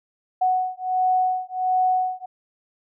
sine beating tone pair, 740 / 741.4 Hz, F#5 / F#5, 0 / +3 cents, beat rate 1.4 Hz, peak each -22 dBFS, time 0.41-2.26 s, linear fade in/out 10 ms, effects none

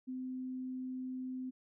sine tone, 256.8 Hz, C4, 32 cents flat, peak -38 dBFS, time 0.07-1.51 s, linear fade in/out 20 ms, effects none

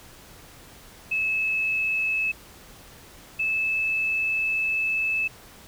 sine tone pair in turn, 2598 / 2615 Hz, E7 / E7, -26 / -15 cents, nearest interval unison, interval 11 cents, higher second, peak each -22 dBFS, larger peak neither, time 1.11-2.32 / 3.39-5.28 s, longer second, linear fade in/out 10 ms, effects pink hiss -48 dBFS RMS until 5.67 s

